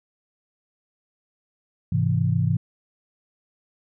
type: chord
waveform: sine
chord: Ab augmented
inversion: none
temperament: equal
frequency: 103.83 / 130.81 / 164.81 Hz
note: Ab2 / C3 / E3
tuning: 0 / 0 / 0 cents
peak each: -23 dBFS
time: 1.92-2.57 s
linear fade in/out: 5 ms
effects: none